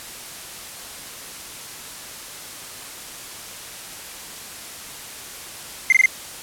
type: tone bursts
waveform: triangle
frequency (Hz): 2088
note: C7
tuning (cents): -4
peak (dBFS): -8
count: 4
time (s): 5.9-6.059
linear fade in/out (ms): 2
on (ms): 24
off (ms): 21
effects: white hiss -36 dBFS RMS until 6.42 s + low-pass 12000 Hz 12 dB/octave